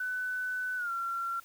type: tone with pitch glide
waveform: sine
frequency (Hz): 1500 to 1367.6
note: F#6 to F6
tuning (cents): +23 to -37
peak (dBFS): -31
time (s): 0-1.4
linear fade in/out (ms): 5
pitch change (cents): -160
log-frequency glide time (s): 0.77-0.91
effects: white hiss -57 dBFS RMS until 1.44 s